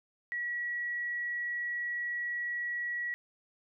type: tone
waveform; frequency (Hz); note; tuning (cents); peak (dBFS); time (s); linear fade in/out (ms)
sine; 1926; B6; -44; -32; 0.32-3.14; 0
effects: none